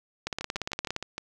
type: two click trains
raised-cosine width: 0.2 ms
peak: -17 / -13 dBFS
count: 6 / 13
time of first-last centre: 0.41-1.18 / 0.27-0.964 s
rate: 6.49 / 17.3 Hz
effects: none